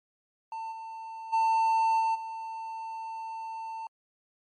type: tone with level steps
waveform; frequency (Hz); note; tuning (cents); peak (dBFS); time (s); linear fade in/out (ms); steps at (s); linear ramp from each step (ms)
triangle; 896; A5; +31; -32 / -36 / -20 / -22 / -33; 0.52-3.87; 2; 0.71 / 1.32 / 1.99 / 2.14; 20
effects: MP3 48 kbps